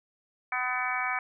harmonic tone, 251.8 Hz, B3, 34 cents sharp, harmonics 3 / 4 / 5 / 6 / 7 / 8 / 9, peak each -35 / -36 / -34 / -36 / -36 / -42 / -32 dBFS, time 0.52-1.19 s, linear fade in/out 2 ms, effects none

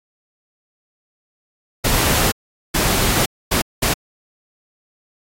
pink noise bursts at uneven times, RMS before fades -17 dBFS, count 4, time 1.84-2.32 / 2.74-3.26 / 3.51-3.62 / 3.82-3.94 s, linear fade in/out 10 ms, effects AAC 48 kbps

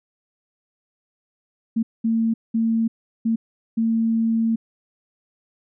sine tone bursts at uneven times, 226.3 Hz, A3, 49 cents sharp, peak -17 dBFS, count 5, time 1.76-1.83 / 2.04-2.34 / 2.54-2.88 / 3.25-3.36 / 3.77-4.56 s, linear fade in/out 10 ms, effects none

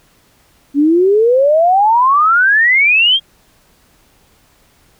sine exponential sweep, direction up, 276 to 3284 Hz, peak -7 dBFS, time 0.74-3.2 s, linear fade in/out 50 ms, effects pink hiss -52 dBFS RMS until 4.99 s

